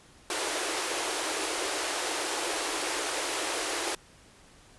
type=high-pass noise; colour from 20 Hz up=pink; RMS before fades=-31 dBFS; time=0.3-3.95 s; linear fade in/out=2 ms; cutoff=300 Hz; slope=96 dB/octave; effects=pink hiss -56 dBFS RMS until 4.78 s + resampled to 24000 Hz